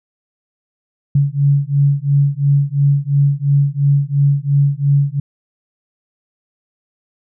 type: beating tone pair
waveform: sine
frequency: 140 / 142.9 Hz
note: C#3 / D3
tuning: +18 / -47 cents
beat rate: 2.9 Hz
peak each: -14 / -14 dBFS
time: 1.15-5.2 s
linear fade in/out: 5 ms
effects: none